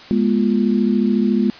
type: chord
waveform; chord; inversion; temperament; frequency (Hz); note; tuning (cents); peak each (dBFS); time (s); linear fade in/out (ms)
sine; F diminished; first; equal with one note detuned; 207.7 / 241.7 / 349.2; Ab3 / Cb4 / F4; 0 / -37 / 0; -16 / -18 / -22; 0.11-1.5; 0
effects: white hiss -39 dBFS RMS until 1.59 s + resampled to 11025 Hz